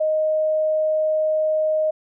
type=tone; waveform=sine; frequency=622.3 Hz; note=D#5; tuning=in tune; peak=-17 dBFS; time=0-1.91 s; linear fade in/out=10 ms; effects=none